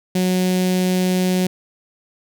sawtooth tone with notch filter, 183.6 Hz, F#3, 13 cents flat, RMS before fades -18 dBFS, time 0.15-1.47 s, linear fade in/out 5 ms, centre 1200 Hz, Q 0.69, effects none

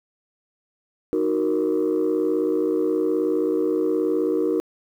sine chord, D# minor, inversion none, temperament equal, 311.1 / 370 / 466.2 Hz, D#4 / F#4 / A#4, 0 / 0 / 0 cents, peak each -22 dBFS, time 1.13-4.6 s, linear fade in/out 0 ms, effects tanh soft clip ceiling -14 dBFS + 9-bit

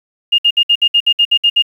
sine tone bursts, 2834 Hz, F7, 25 cents sharp, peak -7 dBFS, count 11, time 0.32-1.624 s, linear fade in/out 10 ms, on 64 ms, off 60 ms, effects 7-bit

